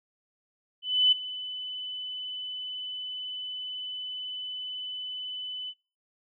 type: tone with ADSR envelope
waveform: sine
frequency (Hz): 3006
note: F#7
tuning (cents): +27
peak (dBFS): -16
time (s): 0.82-5.74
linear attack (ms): 300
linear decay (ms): 12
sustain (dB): -17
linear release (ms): 52
effects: noise-tail reverb RT60 0.3 s tail -19 dB re dry